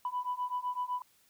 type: beating tone pair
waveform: sine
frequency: 987.8 / 995.7 Hz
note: B5 / B5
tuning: 0 / +14 cents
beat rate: 7.9 Hz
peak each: -35 / -34 dBFS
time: 0.05-1.02 s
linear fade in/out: 2 ms
effects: tanh soft clip ceiling -26 dBFS + white hiss -67 dBFS RMS until 1.29 s